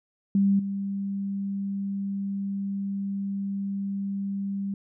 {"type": "tone with level steps", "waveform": "sine", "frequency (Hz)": 197.7, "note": "G3", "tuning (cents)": 15, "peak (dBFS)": [-18, -27], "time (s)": [0.35, 4.74], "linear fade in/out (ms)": 2, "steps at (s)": 0.59, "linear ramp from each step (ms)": 5, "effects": []}